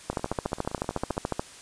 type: two click trains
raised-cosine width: 1 ms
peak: -12 / -24 dBFS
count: 19 / 17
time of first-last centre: 0.1-1.395 / 0.13-1.169 s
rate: 13.9 / 15.4 Hz
effects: white hiss -47 dBFS RMS until 1.61 s + resampled to 22050 Hz